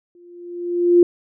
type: tone with exponential growth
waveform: sine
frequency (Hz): 349.4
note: F4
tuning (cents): +1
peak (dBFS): -6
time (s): 0.15-1.03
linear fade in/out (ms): 2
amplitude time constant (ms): 190
effects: none